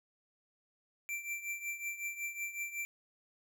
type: tone with tremolo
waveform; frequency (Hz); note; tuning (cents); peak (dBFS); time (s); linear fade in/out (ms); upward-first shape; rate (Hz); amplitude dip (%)
square; 2349; D7; 0; -35; 1.09-2.85; 0; triangle; 5.4; 80
effects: none